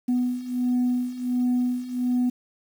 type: beating tone pair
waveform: sine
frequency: 246.9 / 248.3 Hz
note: B3 / B3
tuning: 0 / +9 cents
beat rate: 1.4 Hz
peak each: -25 / -22 dBFS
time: 0.08-2.3 s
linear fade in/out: 10 ms
effects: tanh soft clip ceiling -17 dBFS + 8-bit